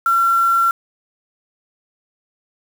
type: tone with quantisation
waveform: sine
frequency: 1362 Hz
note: F6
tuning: 44 cents flat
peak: -12 dBFS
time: 0.06-0.71 s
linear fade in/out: 2 ms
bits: 5
effects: none